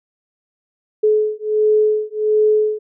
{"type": "beating tone pair", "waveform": "sine", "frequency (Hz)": [427, 428.4], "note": ["G#4", "A4"], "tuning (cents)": [48, -46], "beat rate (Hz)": 1.4, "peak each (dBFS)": -16, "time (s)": [1.03, 2.79], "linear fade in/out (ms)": 10, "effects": []}